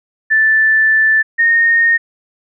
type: tone pair in turn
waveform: sine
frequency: 1760 / 1846.5 Hz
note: A6 / A#6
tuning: 0 / -17 cents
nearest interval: minor second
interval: 83 cents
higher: second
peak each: -8 dBFS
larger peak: neither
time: 0.3-1.23 / 1.38-1.98 s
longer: first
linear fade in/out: 20 ms
effects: none